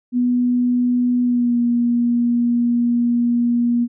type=tone with pitch glide; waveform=sine; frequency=245.8 to 238.8 Hz; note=B3 to A#3; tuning=-8 to +42 cents; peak=-14 dBFS; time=0.12-3.88 s; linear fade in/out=50 ms; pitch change=-50 cents; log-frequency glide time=1.22-1.58 s; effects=none